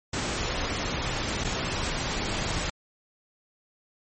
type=noise with dropouts; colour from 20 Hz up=pink; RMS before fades=-29 dBFS; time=0.13-2.7 s; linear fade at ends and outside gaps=5 ms; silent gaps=1.439-1.445 s; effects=MP3 32 kbps